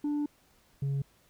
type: tone pair in turn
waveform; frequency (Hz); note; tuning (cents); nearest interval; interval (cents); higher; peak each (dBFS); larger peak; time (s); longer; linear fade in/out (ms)
sine; 293.7 / 138.61; D4 / C#3; 0 / 0; octave + minor second; 1300; first; -25; neither; 0.04-0.26 / 0.82-1.02; first; 5
effects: tanh soft clip ceiling -27 dBFS + pink hiss -65 dBFS RMS until 1.29 s